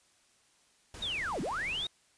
pink noise, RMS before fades -46 dBFS, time 0.94-1.87 s, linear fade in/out 2 ms
sine linear two-way sweep, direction down then up, 3822 to 141.2 to 3822 Hz, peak -32 dBFS, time 1.02-1.87 s, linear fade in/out 5 ms, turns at 1.41 s
effects white hiss -67 dBFS RMS until 2.17 s + resampled to 22050 Hz

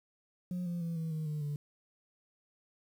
sine tone with pitch steps, 179.4 / 173.39 / 167.58 / 161.96 / 156.54 / 151.29 / 146.22 Hz, F3 / F3 / E3 / E3 / D#3 / D#3 / D3, +47 / -12 / +29 / -30 / +11 / -48 / -7 cents, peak -31 dBFS, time 0.51-1.56 s, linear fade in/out 2 ms, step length 150 ms, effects tanh soft clip ceiling -32 dBFS + 10-bit

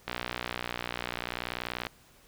click train, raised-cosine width 0.3 ms, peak -16 dBFS, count 109, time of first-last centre 0.08-1.868 s, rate 60.4 Hz, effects pink hiss -59 dBFS RMS until 2.27 s

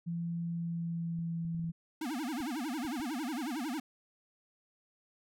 sine tone with pitch glide, 169.4 to 166.2 Hz, E3 to E3, +48 to +15 cents, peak -33 dBFS, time 0.06-1.72 s, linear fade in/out 20 ms, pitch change -33 cents, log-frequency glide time 0.42-1.6 s
clicks, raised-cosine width 5 ms, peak -39 dBFS, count 9, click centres 1.189 / 1.449 / 1.547 / 1.595 / 1.643 / 1.694 / 2.404 / 2.85 / 2.999 s
square tone with vibrato, 274.9 Hz, C#4, 14 cents flat, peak -35 dBFS, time 2.01-3.8 s, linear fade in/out 5 ms, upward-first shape sine, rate 11 Hz, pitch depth 290 cents each way
effects none

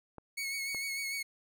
clicks, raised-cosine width 1 ms, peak -31 dBFS, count 2, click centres 0.183 / 0.747 s
sawtooth tone with vibrato, 2206 Hz, C#7, 9 cents flat, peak -31 dBFS, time 0.37-1.23 s, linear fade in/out 10 ms, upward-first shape triangle, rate 6.7 Hz, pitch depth 39 cents each way
effects none

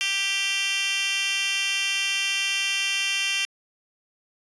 10% pulse tone with high-pass filter, 392.8 Hz, G4, 4 cents sharp, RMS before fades -25 dBFS, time 0.01-3.45 s, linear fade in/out 0 ms, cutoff 3000 Hz, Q 4, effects resampled to 22050 Hz

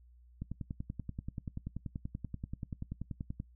click train, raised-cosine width 5 ms, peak -26 dBFS, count 32, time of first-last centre 0.42-3.401 s, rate 10.4 Hz, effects noise-tail reverb RT60 0.1 s tail -20 dB re dry + added 60 Hz sine -57 dBFS peak until 3.55 s

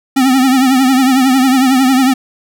square tone with vibrato, 261.6 Hz, C4, in tune, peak -8 dBFS, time 0.16-2.14 s, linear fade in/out 10 ms, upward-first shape triangle, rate 11 Hz, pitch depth 91 cents each way, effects none

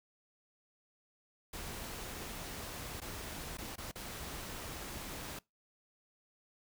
pink noise with dropouts, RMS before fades -44 dBFS, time 1.53-5.39 s, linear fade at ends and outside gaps 5 ms, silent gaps 3.003-3.016 / 3.572-3.583 / 3.758-3.78 / 3.915-3.955 s, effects noise-tail reverb RT60 0.2 s tail -23 dB re dry

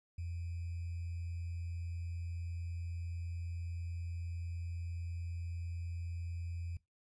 sine tone with sample-and-hold, 85.4 Hz, F2, 38 cents flat, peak -38 dBFS, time 0.18-6.77 s, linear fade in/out 5 ms, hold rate 2450 Hz, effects noise-tail reverb RT60 0.2 s tail -21 dB re dry + resampled to 22050 Hz

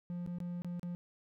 triangle tone with dropouts, 175.4 Hz, F3, 8 cents sharp, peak -35 dBFS, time 0.1-0.95 s, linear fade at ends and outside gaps 0 ms, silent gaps 0.263-0.274 / 0.385-0.403 / 0.62-0.646 / 0.795-0.831 s, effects none

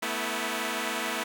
5% pulse chord, A suspended second, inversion none, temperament equal with one note detuned, 220 / 246.9 / 325.3 Hz, A3 / B3 / E4, 0 / 0 / -23 cents, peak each -22 dBFS, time 0.02-1.24 s, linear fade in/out 10 ms, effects none

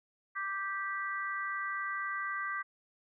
harmonic tone, 392 Hz, G4, in tune, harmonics 3 / 4 / 5, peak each -37 / -38 / -39 dBFS, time 0.35-2.63 s, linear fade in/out 20 ms, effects none

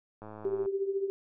click train, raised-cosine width 1 ms, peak -31 dBFS, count 48, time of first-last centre 0.22-0.659 s, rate 107 Hz
sine tone with tremolo, 392 Hz, G4, in tune, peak -25 dBFS, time 0.45-1.1 s, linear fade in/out 0 ms, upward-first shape triangle, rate 14 Hz, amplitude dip 75%
effects none

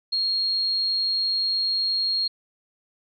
sine tone, 4263 Hz, C8, 32 cents sharp, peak -21 dBFS, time 0.12-2.28 s, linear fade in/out 10 ms, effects none

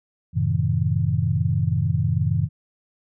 sine chord, F# diminished seventh, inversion none, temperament just, 92.5 / 111 / 133.2 / 159.84 Hz, F#2 / A2 / C3 / Eb3, 0 / +16 / +31 / +47 cents, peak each -24 dBFS, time 0.33-2.49 s, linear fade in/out 50 ms, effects none

